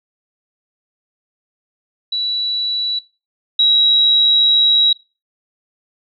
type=tone pair in turn; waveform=sine; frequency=3936 / 3862 Hz; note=B7 / B7; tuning=-7 / -39 cents; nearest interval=unison; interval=32 cents; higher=first; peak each=-17 / -9 dBFS; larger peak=second; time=2.12-2.99 / 3.59-4.93 s; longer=second; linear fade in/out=5 ms; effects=noise-tail reverb RT60 0.3 s tail -20 dB re dry